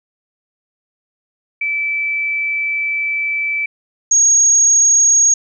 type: tone pair in turn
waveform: sine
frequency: 2316 / 6589 Hz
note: D7 / G#8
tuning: -25 / -15 cents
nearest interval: octave + tritone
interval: 1810 cents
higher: second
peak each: -16 / -8 dBFS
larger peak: second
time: 1.61-3.66 / 4.11-5.34 s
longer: first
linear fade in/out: 5 ms
effects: none